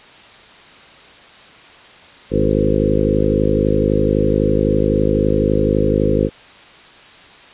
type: harmonic tone with a mistuned harmonic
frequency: 51.91 Hz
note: G#1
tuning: in tune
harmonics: 1 / 2 / 3 / 4 / 5 / 6 / 7 / 8 / 9 / 10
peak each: -22 / -22 / -22 / -22 / -22 / -22 / -22 / -22 / -22 / -22 dBFS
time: 2.3-6.3 s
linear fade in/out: 50 ms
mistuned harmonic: 9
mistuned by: +16 cents
effects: white hiss -42 dBFS RMS until 7.53 s + resampled to 8000 Hz